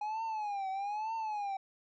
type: tone with vibrato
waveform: triangle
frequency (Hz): 830.6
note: G#5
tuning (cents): 0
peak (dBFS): -32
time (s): 0.01-1.57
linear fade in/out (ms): 5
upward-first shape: triangle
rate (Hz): 1.1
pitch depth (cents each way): 160
effects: resampled to 16000 Hz